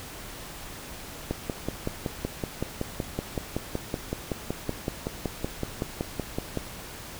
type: click train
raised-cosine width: 2 ms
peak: -14 dBFS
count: 29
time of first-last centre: 1.31-6.573 s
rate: 5.32 Hz
effects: pink hiss -41 dBFS RMS until 7.19 s

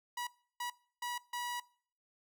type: tone bursts at uneven times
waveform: sawtooth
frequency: 970 Hz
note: B5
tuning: 31 cents flat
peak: -33 dBFS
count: 4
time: 0.17-0.27 / 0.6-0.7 / 1.02-1.18 / 1.33-1.6 s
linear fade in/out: 5 ms
effects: noise-tail reverb RT60 0.5 s tail -22 dB re dry

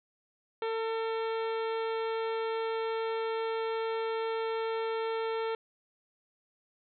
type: harmonic tone with a mistuned harmonic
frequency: 449.4 Hz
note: A4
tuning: 37 cents sharp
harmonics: 1 / 2 / 3 / 4 / 5 / 6 / 7 / 8 / 9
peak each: -31 / -38 / -41 / -47 / -47 / -51 / -50 / -53 / -54 dBFS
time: 0.62-5.55 s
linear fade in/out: 2 ms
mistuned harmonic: 7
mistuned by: +34 cents
effects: none

